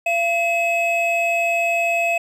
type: tone pair together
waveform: triangle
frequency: 682.3 / 2570 Hz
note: F5 / E7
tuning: -41 / -45 cents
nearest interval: octave + major seventh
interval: 2296 cents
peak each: -18 dBFS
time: 0.06-2.18 s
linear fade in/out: 5 ms
effects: none